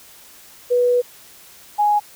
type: tone pair in turn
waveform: sine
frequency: 490 / 832 Hz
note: B4 / G#5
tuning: -14 / +3 cents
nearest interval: major sixth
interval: 917 cents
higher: second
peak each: -13 dBFS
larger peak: neither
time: 0.7-1.02 / 1.78-2 s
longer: first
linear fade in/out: 20 ms
effects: white hiss -45 dBFS RMS until 2.15 s